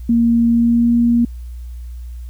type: tone with pitch glide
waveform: sine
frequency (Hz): 233.1 to 236.2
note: A#3 to A#3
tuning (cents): 0 to +23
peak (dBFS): -10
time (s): 0.09-1.25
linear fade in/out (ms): 5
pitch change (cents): +23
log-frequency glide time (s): 0.49-0.93
effects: added 60 Hz sine -27 dBFS peak until 2.29 s + white hiss -55 dBFS RMS until 2.29 s